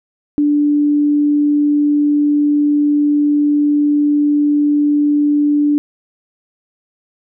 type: tone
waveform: sine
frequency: 293.2 Hz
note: D4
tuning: 3 cents flat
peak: -10 dBFS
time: 0.38-5.78 s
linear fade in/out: 0 ms
effects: none